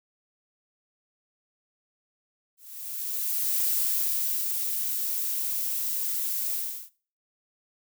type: noise with ADSR envelope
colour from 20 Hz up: violet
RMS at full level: -25 dBFS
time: 2.57-6.9 s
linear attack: 1100 ms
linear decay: 820 ms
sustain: -4 dB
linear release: 360 ms
effects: noise-tail reverb RT60 0.4 s tail -19 dB re dry